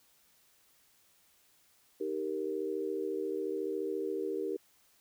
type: chord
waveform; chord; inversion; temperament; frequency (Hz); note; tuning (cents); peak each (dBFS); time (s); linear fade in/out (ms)
sine; Eb major; none; equal; 311.1 / 392 / 466.2; Eb4 / G4 / Bb4; 0 / 0 / 0; -39 / -35 / -37; 2-4.57; 10
effects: white hiss -67 dBFS RMS until 5 s